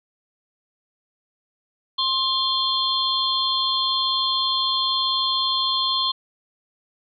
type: tone cluster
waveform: sine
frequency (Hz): 1058 / 3205 / 3464 / 4206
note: C6 / G7 / A7 / C8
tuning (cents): +19 / +38 / -28 / +8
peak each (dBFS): -25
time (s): 1.98-6.12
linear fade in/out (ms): 10
effects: none